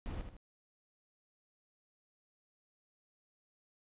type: noise with echo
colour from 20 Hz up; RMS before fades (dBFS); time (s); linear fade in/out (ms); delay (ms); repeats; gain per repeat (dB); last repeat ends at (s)
brown; -40; 0.06-0.21; 0; 78; 2; -7; 0.366
effects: resampled to 8000 Hz